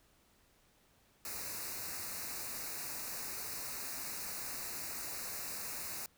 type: band-stop noise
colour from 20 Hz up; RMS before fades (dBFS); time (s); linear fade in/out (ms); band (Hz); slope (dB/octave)
white; -42; 1.25-6.06; 2; 2700 to 3900; 96
effects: pink hiss -69 dBFS RMS until 6.17 s